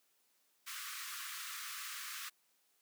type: high-pass noise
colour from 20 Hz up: pink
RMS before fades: -45 dBFS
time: 0.66-2.3 s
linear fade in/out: 20 ms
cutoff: 1100 Hz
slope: 96 dB/octave
effects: white hiss -75 dBFS RMS until 2.81 s + high-pass 200 Hz 12 dB/octave